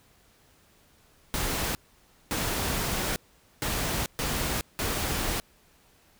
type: noise bursts at uneven times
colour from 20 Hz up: pink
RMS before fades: -29 dBFS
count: 5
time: 1.34-1.75 / 2.31-3.16 / 3.62-4.06 / 4.19-4.61 / 4.79-5.4 s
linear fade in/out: 0 ms
effects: pink hiss -61 dBFS RMS until 6.19 s